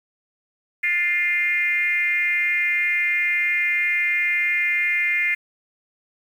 sine tone with frequency modulation, 2099 Hz, C7, 5 cents sharp, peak -18 dBFS, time 0.83-5.35 s, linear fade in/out 10 ms, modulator 336 Hz, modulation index 0.82, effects 8-bit

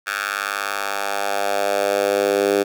10% pulse tone with high-pass filter sweep, 100.5 Hz, G2, 44 cents sharp, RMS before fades -21 dBFS, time 0.06-2.64 s, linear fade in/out 20 ms, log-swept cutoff 1500 to 380 Hz, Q 2.5, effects none

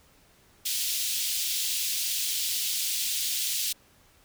pink high-pass noise, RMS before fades -29 dBFS, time 0.65-3.73 s, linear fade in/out 10 ms, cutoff 3100 Hz, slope 24 dB/octave, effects pink hiss -60 dBFS RMS until 4.24 s

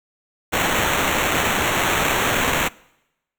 violet noise with sample-and-hold, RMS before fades -20 dBFS, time 0.52-2.69 s, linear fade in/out 20 ms, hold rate 4900 Hz, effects noise-tail reverb RT60 0.9 s tail -24 dB re dry

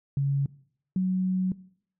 sine tone pair in turn, 139.2 / 185.81 Hz, C#3 / F#3, +8 / +8 cents, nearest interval perfect fourth, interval 500 cents, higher second, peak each -22 dBFS, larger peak neither, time 0.17-0.46 / 0.96-1.52 s, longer second, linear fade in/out 2 ms, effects noise-tail reverb RT60 0.6 s tail -20 dB re dry

